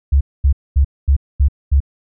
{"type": "tone bursts", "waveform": "sine", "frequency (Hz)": 69.3, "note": "C#2", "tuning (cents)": 0, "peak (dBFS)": -8, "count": 6, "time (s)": [0.12, 1.804], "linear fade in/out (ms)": 10, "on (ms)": 89, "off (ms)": 230, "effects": []}